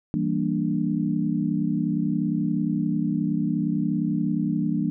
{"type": "chord", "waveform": "sine", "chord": "E half-diminished seventh", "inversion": "none", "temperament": "equal", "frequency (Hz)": [164.81, 196, 233.1, 293.7], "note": ["E3", "G3", "Bb3", "D4"], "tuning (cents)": [0, 0, 0, 0], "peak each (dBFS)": -27, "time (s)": [0.14, 4.9], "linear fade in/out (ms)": 0, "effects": []}